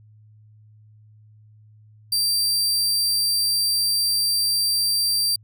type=tone; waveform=sawtooth; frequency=4699 Hz; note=D8; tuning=in tune; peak=-16 dBFS; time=2.12-5.36 s; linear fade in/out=5 ms; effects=added 107 Hz sine -48 dBFS peak until 5.43 s